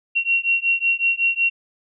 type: beating tone pair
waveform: sine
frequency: 2737 / 2742.4 Hz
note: F7 / F7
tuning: -36 / -32 cents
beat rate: 5.4 Hz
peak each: -20 / -20 dBFS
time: 0.15-1.5 s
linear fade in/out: 20 ms
effects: none